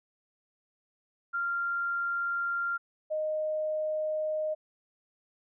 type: tone pair in turn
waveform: sine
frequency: 1389 / 618.7 Hz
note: F6 / D#5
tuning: -10 / -10 cents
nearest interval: octave + major second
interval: 1400 cents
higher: first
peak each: -28 dBFS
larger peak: neither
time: 1.33-2.78 / 3.1-4.55 s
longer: neither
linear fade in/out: 20 ms
effects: none